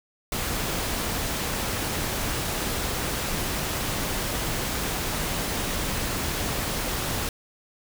pink noise, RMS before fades -28 dBFS, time 0.32-7.29 s, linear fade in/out 2 ms, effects none

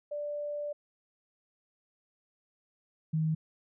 sine tone pair in turn, 587.3 / 157.96 Hz, D5 / D#3, 0 / +26 cents, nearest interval octave + major seventh, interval 2274 cents, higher first, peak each -33 / -26 dBFS, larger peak second, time 0.11-0.73 / 3.13-3.35 s, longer first, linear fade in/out 10 ms, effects none

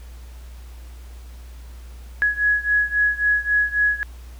sine beating tone pair, 1676 / 1679.7 Hz, G#6 / G#6, +15 / +19 cents, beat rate 3.7 Hz, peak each -19 / -21 dBFS, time 2.22-4.03 s, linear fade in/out 0 ms, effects added 60 Hz sine -36 dBFS peak until 4.39 s + pink hiss -51 dBFS RMS until 4.39 s

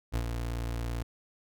30% pulse tone with ADSR envelope, 58 Hz, A#1, 8 cents flat, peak -24 dBFS, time 0.12-1.03 s, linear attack 33 ms, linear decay 74 ms, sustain -5 dB, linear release 10 ms, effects none

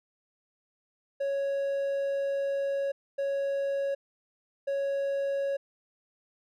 triangle tone bursts at uneven times, 554.4 Hz, C#5, in tune, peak -25 dBFS, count 3, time 1.2-2.92 / 3.18-3.95 / 4.67-5.57 s, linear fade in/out 10 ms, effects none

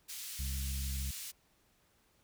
white band-pass noise, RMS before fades -44 dBFS, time 0.08-1.32 s, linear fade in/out 20 ms, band 2500 to 15000 Hz, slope 12 dB/octave
harmonic tone, 67.1 Hz, C2, 44 cents sharp, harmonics 1 / 2 / 3, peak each -35 / -47 / -51 dBFS, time 0.39-1.11 s, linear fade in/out 5 ms
effects pink hiss -71 dBFS RMS until 2.23 s

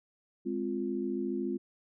sine chord, F minor, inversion first, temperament equal, 207.7 / 261.6 / 349.2 Hz, Ab3 / C4 / F4, 0 / 0 / 0 cents, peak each -36 / -35 / -34 dBFS, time 0.45-1.58 s, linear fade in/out 20 ms, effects none

